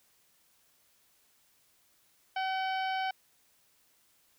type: harmonic tone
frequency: 760 Hz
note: F#5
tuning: 46 cents sharp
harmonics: 1 / 2 / 3 / 4 / 5 / 6 / 7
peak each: -31 / -38 / -41 / -42 / -53 / -51 / -52 dBFS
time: 2.36-3.11 s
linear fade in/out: 5 ms
effects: white hiss -68 dBFS RMS until 4.38 s